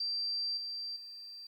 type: tone with level steps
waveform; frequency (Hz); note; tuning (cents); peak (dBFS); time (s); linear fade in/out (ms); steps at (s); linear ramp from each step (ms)
sine; 4699; D8; 0; -32 / -37 / -45; 0-1.47; 5; 0.57 / 0.96; 5
effects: 11-bit